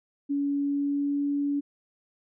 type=tone with pitch glide; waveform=sine; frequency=283.2 to 285.3 Hz; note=C#4 to C#4; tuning=+37 to +50 cents; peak=-24 dBFS; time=0.29-1.61 s; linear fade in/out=20 ms; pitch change=+13 cents; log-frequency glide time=0.63-1.25 s; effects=none